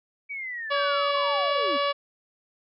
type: linear sweep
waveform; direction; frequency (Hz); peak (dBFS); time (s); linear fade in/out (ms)
sine; down; 2291 to 240; -31; 0.29-1.78; 20
type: harmonic tone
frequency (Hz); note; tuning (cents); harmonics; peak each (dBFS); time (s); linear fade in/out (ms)
569; C#5; +45; 1 / 2 / 3 / 4 / 5 / 6 / 7 / 8 / 9; -26 / -26 / -36 / -35 / -34 / -36 / -38 / -44 / -45; 0.7-1.93; 20
effects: none